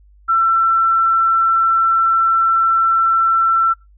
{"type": "tone", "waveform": "sine", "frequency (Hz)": 1343, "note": "E6", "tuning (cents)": 32, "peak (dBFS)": -11, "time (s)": [0.28, 3.74], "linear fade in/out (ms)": 20, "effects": ["noise-tail reverb RT60 0.2 s tail -22 dB re dry", "added 50 Hz sine -45 dBFS peak until 3.97 s"]}